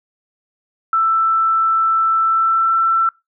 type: tone with pitch glide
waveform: sine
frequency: 1327 to 1339.3 Hz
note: E6 to E6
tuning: +11 to +27 cents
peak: -12 dBFS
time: 0.93-3.09 s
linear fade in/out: 2 ms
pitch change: +16 cents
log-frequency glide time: 2.22-2.75 s
effects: noise-tail reverb RT60 0.2 s tail -23 dB re dry